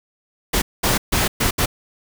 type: noise bursts at uneven times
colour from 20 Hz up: pink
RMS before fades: -18 dBFS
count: 5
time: 0.53-0.62 / 0.83-0.98 / 1.12-1.28 / 1.4-1.51 / 1.58-1.66 s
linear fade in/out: 10 ms
effects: none